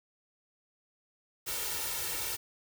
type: noise with comb filter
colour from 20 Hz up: white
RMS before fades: -35 dBFS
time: 1.46-2.37 s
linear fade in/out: 20 ms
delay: 2.2 ms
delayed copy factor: +0.65
effects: none